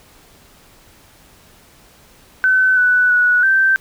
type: tone with pitch steps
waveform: sine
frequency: 1520 / 1487 / 1469 / 1558 Hz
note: F#6 / F#6 / F#6 / G6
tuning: +46 / +8 / -13 / -11 cents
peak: -10 dBFS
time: 2.44-3.76 s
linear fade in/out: 0 ms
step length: 330 ms
effects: pink hiss -48 dBFS RMS until 3.8 s